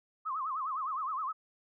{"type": "tone with vibrato", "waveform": "sine", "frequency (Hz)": 1158, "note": "D6", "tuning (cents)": -25, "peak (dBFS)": -32, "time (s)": [0.25, 1.33], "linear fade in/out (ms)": 20, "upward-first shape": "sine", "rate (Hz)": 9.7, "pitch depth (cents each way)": 200, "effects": []}